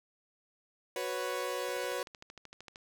sawtooth chord, F# suspended fourth, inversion none, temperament equal, 370 / 493.9 / 554.4 Hz, F#4 / B4 / C#5, 0 / 0 / 0 cents, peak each -36 / -33 / -34 dBFS, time 0.96-2.03 s, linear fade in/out 2 ms
click train, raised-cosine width 0.2 ms, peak -30 dBFS, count 15, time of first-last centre 1.69-2.759 s, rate 13.1 Hz
effects none

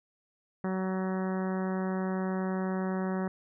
harmonic tone, 187.9 Hz, F#3, 27 cents sharp, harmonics 1 / 2 / 3 / 4 / 5 / 6 / 7 / 8 / 9 / 10, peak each -30 / -36 / -40 / -42 / -44 / -46 / -47 / -48 / -49 / -50 dBFS, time 0.64-3.28 s, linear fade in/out 2 ms, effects none

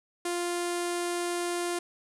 sawtooth tone with low-pass filter, 349.2 Hz, F4, in tune, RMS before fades -31 dBFS, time 0.25-1.79 s, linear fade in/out 5 ms, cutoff 9600 Hz, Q 2.8, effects none

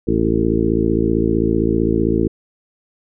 harmonic tone with a mistuned harmonic, 55.5 Hz, A1, 16 cents sharp, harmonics 1 / 2 / 3 / 4 / 5 / 6 / 7 / 8, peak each -24 / -24 / -24 / -21 / -23 / -19 / -22 / -24 dBFS, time 0.07-2.28 s, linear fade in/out 10 ms, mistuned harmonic 8, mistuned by +29 cents, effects none

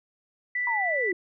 sine tone, 1975.5 Hz, B6, in tune, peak -25 dBFS, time 0.55-1.12 s, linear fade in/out 5 ms
sine linear sweep, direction down, 980 to 338.4 Hz, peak -27 dBFS, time 0.67-1.13 s, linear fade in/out 2 ms
effects none

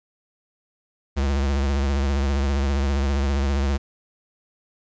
square tone with vibrato, 69.3 Hz, C#2, in tune, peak -20 dBFS, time 1.16-3.78 s, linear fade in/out 20 ms, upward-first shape triangle, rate 15 Hz, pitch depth 89 cents each way, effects resampled to 16000 Hz + 10-bit

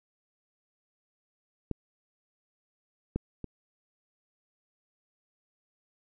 clicks, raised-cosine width 3 ms, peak -18 / -16 / -24 dBFS, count 3, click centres 1.713 / 3.16 / 3.443 s, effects none

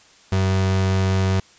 35% pulse tone, 95 Hz, F#2, 46 cents sharp, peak -15 dBFS, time 0.32-1.4 s, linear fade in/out 5 ms, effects white hiss -51 dBFS RMS until 1.58 s + resampled to 16000 Hz

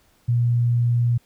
sine tone, 119.6 Hz, A#2, 45 cents sharp, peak -16 dBFS, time 0.28-1.18 s, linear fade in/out 10 ms, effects pink hiss -60 dBFS RMS until 1.25 s

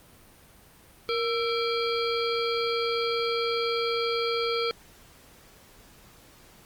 harmonic tone with a mistuned harmonic, 466.2 Hz, A#4, in tune, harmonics 1 / 3 / 5 / 7 / 9 / 10, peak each -27 / -32 / -34 / -35 / -37 / -37 dBFS, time 1.09-4.71 s, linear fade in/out 0 ms, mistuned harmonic 3, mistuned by -82 cents, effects pink hiss -54 dBFS RMS until 6.65 s + Opus 32 kbps

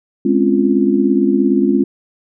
sine chord, Db major seventh, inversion second, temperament just, 207.9 / 259.9 / 277.2 / 346.5 Hz, Ab3 / C4 / Db4 / F4, +2 / -11 / 0 / -14 cents, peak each -16 dBFS, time 0.25-1.84 s, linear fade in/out 5 ms, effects none

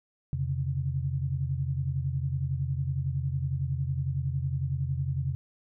sine tone cluster, 85.3 / 132.4 / 143.3 Hz, F2 / C3 / D3, -40 / +21 / -42 cents, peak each -33 / -29 / -34 dBFS, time 0.33-5.35 s, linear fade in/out 0 ms, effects none

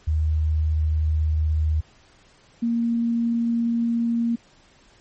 sine tone pair in turn, 77.78 / 233.1 Hz, D#2 / A#3, 0 / 0 cents, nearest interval octave + perfect fifth, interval 1900 cents, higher second, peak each -18 / -19 dBFS, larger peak first, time 0.07-1.81 / 2.62-4.36 s, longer neither, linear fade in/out 10 ms, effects pink hiss -55 dBFS RMS until 5 s + MP3 32 kbps

